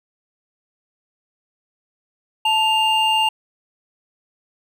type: tone pair together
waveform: triangle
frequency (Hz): 880 / 2803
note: A5 / F7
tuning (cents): 0 / +6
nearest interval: octave + minor sixth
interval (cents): 2006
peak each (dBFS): -16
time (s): 2.45-3.29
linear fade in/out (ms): 5
effects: none